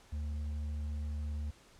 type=tone with hard clipping; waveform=sine; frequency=74.5 Hz; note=D2; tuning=25 cents sharp; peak=-36 dBFS; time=0.12-1.51 s; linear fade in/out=10 ms; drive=4 dB; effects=pink hiss -61 dBFS RMS until 1.79 s + low-pass 9000 Hz 12 dB/octave